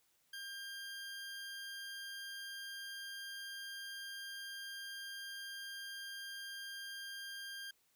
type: tone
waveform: 20% pulse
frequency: 1599 Hz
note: G6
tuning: 34 cents sharp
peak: -40 dBFS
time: 0.33-7.71 s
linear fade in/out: 5 ms
effects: white hiss -75 dBFS RMS until 7.95 s